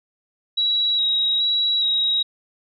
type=tone with vibrato; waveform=sine; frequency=3855 Hz; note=B7; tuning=43 cents flat; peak=-17 dBFS; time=0.57-2.23 s; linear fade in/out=10 ms; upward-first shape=square; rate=1.2 Hz; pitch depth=17 cents each way; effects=none